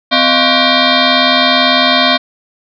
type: tone with frequency modulation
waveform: sine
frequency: 1480 Hz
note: F#6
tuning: in tune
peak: -7 dBFS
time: 0.11-2.18 s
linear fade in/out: 20 ms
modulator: 434 Hz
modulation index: 6.3
effects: none